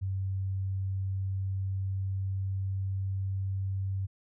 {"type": "tone with pitch glide", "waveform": "sine", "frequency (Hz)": [95.9, 96.46], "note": ["G2", "G2"], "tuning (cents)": [-37, -27], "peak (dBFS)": -29, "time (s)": [0.01, 4.07], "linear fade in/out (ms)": 20, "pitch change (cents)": 10, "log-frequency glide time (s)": [0.51, 3.35], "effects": []}